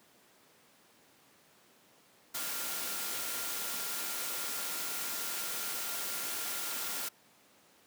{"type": "tone in noise", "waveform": "sine", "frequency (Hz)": 1396, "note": "F6", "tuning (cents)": -1, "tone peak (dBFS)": -48, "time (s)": [2.34, 7.09], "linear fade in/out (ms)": 10, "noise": "white", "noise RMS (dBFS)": -37, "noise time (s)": [2.34, 7.09], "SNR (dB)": -14, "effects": ["pink hiss -63 dBFS RMS until 7.86 s", "high-pass 200 Hz 12 dB/octave"]}